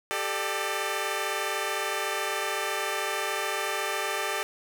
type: chord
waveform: 10% pulse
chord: G suspended second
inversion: none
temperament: equal with one note detuned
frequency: 392 / 440 / 597.9 Hz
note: G4 / A4 / D5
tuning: 0 / 0 / +31 cents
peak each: -24 dBFS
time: 0.11-4.43 s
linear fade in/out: 0 ms
effects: none